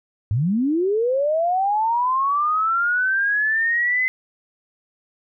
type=linear sweep; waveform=sine; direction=up; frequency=94.2 to 2050 Hz; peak=-17 dBFS; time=0.31-4.08 s; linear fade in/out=0 ms; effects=none